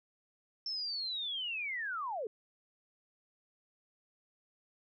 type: linear sweep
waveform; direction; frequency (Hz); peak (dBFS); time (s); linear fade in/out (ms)
sine; down; 5380 to 396.5; -35; 0.66-2.27; 2
effects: none